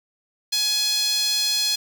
sawtooth tone with high-pass filter, 841 Hz, G#5, 22 cents sharp, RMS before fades -22 dBFS, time 0.52-1.76 s, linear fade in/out 10 ms, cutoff 4100 Hz, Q 3.8, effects 7-bit

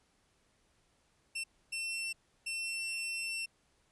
sawtooth tone bursts at uneven times, 2699 Hz, E7, 40 cents sharp, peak -32 dBFS, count 3, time 1.35-1.44 / 1.72-2.13 / 2.46-3.46 s, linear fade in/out 10 ms, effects pink hiss -72 dBFS RMS until 3.91 s + resampled to 24000 Hz

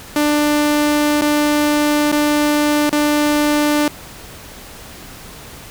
sawtooth tone with dropouts, 296.3 Hz, D4, 15 cents sharp, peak -9 dBFS, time 0.16-3.88 s, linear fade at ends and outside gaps 2 ms, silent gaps 1.212-1.219 / 2.117-2.125 / 2.895-2.927 s, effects pink hiss -36 dBFS RMS until 5.7 s

